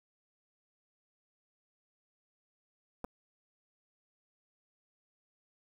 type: clicks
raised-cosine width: 1 ms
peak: -26 dBFS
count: 2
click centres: 3.043 / 3.047 s
effects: 9-bit